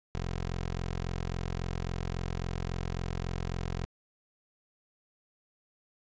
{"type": "tone", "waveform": "15% pulse", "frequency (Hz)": 43.65, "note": "F1", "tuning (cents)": 0, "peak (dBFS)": -26, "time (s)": [0.15, 3.85], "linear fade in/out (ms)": 0, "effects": ["resampled to 16000 Hz", "11-bit"]}